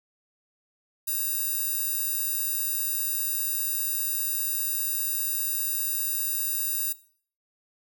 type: tone with high-pass filter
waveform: square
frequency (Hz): 545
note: C#5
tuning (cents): -29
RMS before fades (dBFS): -28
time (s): 1.07-6.93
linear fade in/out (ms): 10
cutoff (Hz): 12000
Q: 0.69
effects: noise-tail reverb RT60 0.5 s tail -18 dB re dry